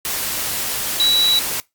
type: tone in noise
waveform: sine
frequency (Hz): 3915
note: B7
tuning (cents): -16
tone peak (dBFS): -13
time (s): 1-1.39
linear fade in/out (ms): 0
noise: white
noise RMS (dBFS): -23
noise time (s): 0.05-1.6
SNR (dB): +7
effects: noise-tail reverb RT60 0.2 s tail -23 dB re dry + Opus 48 kbps